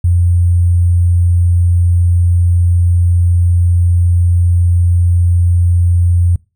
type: tone with sample-and-hold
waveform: sine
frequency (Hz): 87.31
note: F2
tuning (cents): 0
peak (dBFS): -7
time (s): 0.04-6.36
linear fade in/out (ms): 5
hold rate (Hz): 8820
effects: noise-tail reverb RT60 0.3 s tail -25 dB re dry